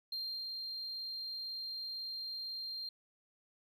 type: tone with ADSR envelope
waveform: sine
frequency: 4186 Hz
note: C8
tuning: in tune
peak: -34 dBFS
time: 0.12-2.89 s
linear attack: 5 ms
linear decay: 330 ms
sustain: -4 dB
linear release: 3 ms
effects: tanh soft clip ceiling -36 dBFS + 12-bit